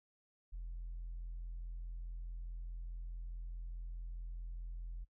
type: tone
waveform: sine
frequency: 42.37 Hz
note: E1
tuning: 48 cents sharp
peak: -40 dBFS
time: 0.52-5.05 s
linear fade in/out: 20 ms
effects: noise-tail reverb RT60 0.1 s tail -23 dB re dry + tanh soft clip ceiling -39 dBFS